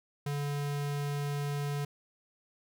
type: tone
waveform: square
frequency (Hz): 143.9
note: D3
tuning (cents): -35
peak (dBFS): -32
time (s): 0.26-1.85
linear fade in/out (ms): 5
effects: none